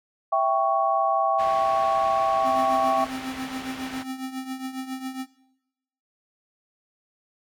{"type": "chord", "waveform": "sine", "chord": "C# diminished", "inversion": "first", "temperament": "equal with one note detuned", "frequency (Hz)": [659.3, 784, 1113.2], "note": ["E5", "G5", "C#6"], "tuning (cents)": [0, 0, 7], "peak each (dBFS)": -23, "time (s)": [0.32, 3.05], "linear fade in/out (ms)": 10}
{"type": "low-pass noise", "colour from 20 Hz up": "white", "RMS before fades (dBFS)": -39, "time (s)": [1.38, 4.04], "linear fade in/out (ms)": 20, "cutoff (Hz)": 2500, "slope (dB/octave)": 12}
{"type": "tone with tremolo", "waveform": "square", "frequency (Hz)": 261.6, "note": "C4", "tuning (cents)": 0, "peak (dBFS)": -28, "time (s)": [2.43, 5.27], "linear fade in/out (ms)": 50, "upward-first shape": "triangle", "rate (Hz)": 7.3, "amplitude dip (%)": 75}
{"effects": ["noise-tail reverb RT60 0.9 s tail -20 dB re dry"]}